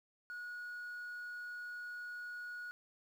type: tone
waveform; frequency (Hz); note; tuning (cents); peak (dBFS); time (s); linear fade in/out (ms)
sine; 1454; F#6; -31; -40; 0.3-2.71; 0
effects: tanh soft clip ceiling -42 dBFS + 11-bit